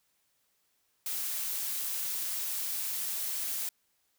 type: noise with amplitude modulation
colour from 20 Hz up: blue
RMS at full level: -33 dBFS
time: 1.06-3.69 s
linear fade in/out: 2 ms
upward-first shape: sine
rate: 186 Hz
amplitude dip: 25%
effects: white hiss -74 dBFS RMS until 4.18 s